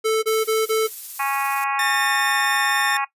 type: tone bursts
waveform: square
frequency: 440 Hz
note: A4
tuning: in tune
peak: -17 dBFS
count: 4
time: 0.04-0.878 s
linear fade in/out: 20 ms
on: 190 ms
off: 26 ms
type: noise with tremolo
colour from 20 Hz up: violet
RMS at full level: -30 dBFS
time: 0.27-1.64 s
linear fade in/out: 0 ms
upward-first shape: sine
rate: 17 Hz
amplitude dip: 25%
type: harmonic tone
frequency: 275.5 Hz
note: C#4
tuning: 11 cents flat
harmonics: 3 / 4 / 5 / 6 / 7 / 8 / 9 / 10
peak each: -25 / -25 / -31 / -33 / -32 / -35 / -29 / -40 dBFS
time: 1.19-3.05 s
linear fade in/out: 10 ms
type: tone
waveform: sawtooth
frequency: 1804 Hz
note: A6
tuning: 43 cents sharp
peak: -18 dBFS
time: 1.79-2.97 s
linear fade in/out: 2 ms
effects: noise-tail reverb RT60 0.1 s tail -17 dB re dry + resampled to 32000 Hz